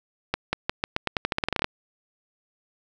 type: accelerating click train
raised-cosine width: 0.3 ms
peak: -7 dBFS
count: 17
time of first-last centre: 0.34-1.644 s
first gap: 190 ms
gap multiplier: 0.87
effects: none